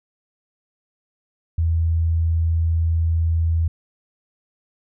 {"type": "tone", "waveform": "sine", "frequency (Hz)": 82.3, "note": "E2", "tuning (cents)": -2, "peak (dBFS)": -16, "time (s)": [1.58, 3.68], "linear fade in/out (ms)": 5, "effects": []}